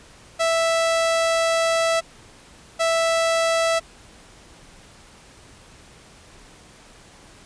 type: tone pair in turn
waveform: sawtooth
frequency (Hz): 659.3 / 659.3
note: E5 / E5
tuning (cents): 0 / 0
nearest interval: unison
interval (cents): 0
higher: neither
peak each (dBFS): -14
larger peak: neither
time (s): 0.39-2.01 / 2.79-3.8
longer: first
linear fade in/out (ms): 20
effects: pink hiss -48 dBFS RMS until 7.45 s + resampled to 22050 Hz